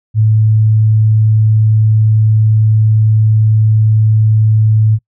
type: tone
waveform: sine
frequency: 108.9 Hz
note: A2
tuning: 17 cents flat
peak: -6 dBFS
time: 0.14-4.99 s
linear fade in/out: 50 ms
effects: noise-tail reverb RT60 0.1 s tail -25 dB re dry